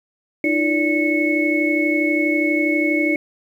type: tone cluster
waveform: sine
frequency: 305.4 / 337.7 / 579 / 2200 Hz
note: D#4 / E4 / D5 / C#7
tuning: -32 / +42 / -25 / -14 cents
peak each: -19 / -24 / -25 / -20 dBFS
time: 0.44-3.16 s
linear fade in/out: 2 ms
effects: 8-bit